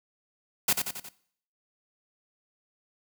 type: noise with echo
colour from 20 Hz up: white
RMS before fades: -23 dBFS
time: 0.68-0.73 s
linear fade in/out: 5 ms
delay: 90 ms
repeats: 4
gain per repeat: -5 dB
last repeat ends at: 1.09 s
effects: noise-tail reverb RT60 0.6 s tail -19 dB re dry + high-pass 60 Hz 12 dB/octave